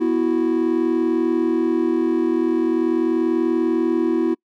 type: chord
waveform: triangle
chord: B suspended fourth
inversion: none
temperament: equal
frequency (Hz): 246.9 / 329.6 / 370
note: B3 / E4 / F#4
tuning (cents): 0 / 0 / 0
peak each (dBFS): -21 / -16 / -20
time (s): 0-4.35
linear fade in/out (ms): 20
effects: noise-tail reverb RT60 0.1 s tail -26 dB re dry + tanh soft clip ceiling -7 dBFS